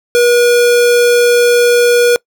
square tone, 481.5 Hz, B4, 44 cents flat, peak -7 dBFS, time 0.15-2.16 s, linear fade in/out 0 ms, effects noise-tail reverb RT60 0.1 s tail -24 dB re dry

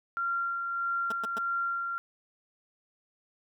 sine tone with tremolo, 1380 Hz, F6, 21 cents flat, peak -27 dBFS, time 0.17-1.98 s, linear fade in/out 0 ms, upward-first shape sine, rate 1.6 Hz, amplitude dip 35%
10% pulse tone bursts, 220 Hz, A3, in tune, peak -27 dBFS, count 3, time 1.1-1.386 s, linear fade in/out 5 ms, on 22 ms, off 110 ms
effects none

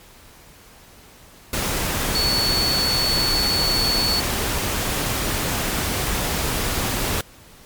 sine tone in noise, 4435 Hz, C#8, in tune, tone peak -19 dBFS, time 2.15-4.2 s, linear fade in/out 2 ms, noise pink, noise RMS -23 dBFS, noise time 1.53-7.21 s, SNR +1 dB, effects pink hiss -47 dBFS RMS until 7.65 s + MP3 96 kbps

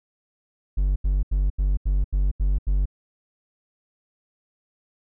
triangle tone bursts, 48 Hz, G1, 36 cents flat, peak -16 dBFS, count 8, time 0.77-2.857 s, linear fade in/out 10 ms, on 190 ms, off 81 ms, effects none

